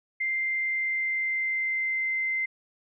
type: tone with pitch glide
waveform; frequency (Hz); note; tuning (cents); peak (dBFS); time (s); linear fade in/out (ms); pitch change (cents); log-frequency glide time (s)
sine; 2093 to 2076; C7 to C7; 0 to -14; -25; 0.2-2.46; 10; -14; 0.36-2.12
effects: none